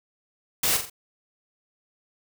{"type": "noise with echo", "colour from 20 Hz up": "white", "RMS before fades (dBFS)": -23, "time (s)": [0.63, 0.77], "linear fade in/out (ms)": 5, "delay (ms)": 43, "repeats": 3, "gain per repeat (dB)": -7, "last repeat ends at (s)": 0.899, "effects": []}